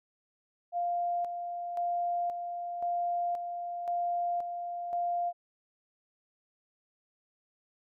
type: tone with tremolo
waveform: sine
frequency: 698.5 Hz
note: F5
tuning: in tune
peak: -28 dBFS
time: 0.72-5.33 s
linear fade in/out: 50 ms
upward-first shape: square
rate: 0.95 Hz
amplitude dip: 50%
effects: none